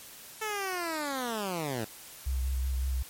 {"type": "linear sweep", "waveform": "10% pulse", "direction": "down", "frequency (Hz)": [441.8, 103.83], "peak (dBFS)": -23, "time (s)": [0.41, 1.85], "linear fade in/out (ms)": 10}
{"type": "tone with vibrato", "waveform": "sine", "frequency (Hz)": 64.7, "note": "C2", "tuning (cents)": -19, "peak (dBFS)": -27, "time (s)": [2.26, 3.03], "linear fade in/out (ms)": 10, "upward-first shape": "square", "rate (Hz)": 5.3, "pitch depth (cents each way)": 25}
{"effects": ["white hiss -48 dBFS RMS until 3.09 s", "MP3 64 kbps"]}